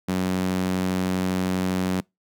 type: tone with high-pass filter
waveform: sawtooth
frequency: 92.5 Hz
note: F#2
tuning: in tune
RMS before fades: -24 dBFS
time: 0.08-2.01 s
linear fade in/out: 10 ms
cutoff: 190 Hz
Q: 2.1
effects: noise-tail reverb RT60 0.2 s tail -26 dB re dry